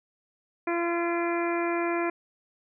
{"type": "harmonic tone", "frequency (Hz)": 341.8, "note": "F4", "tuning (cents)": -37, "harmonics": [1, 2, 3, 4, 5, 6, 7], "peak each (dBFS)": [-27, -32, -34, -37, -38, -39, -37], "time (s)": [0.67, 2.1], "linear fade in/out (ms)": 5, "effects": []}